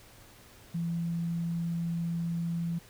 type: tone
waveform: sine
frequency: 168.7 Hz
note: E3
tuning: 40 cents sharp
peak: -29 dBFS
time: 0.74-2.79 s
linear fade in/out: 10 ms
effects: added 110 Hz sine -61 dBFS peak until 2.89 s + pink hiss -55 dBFS RMS until 2.89 s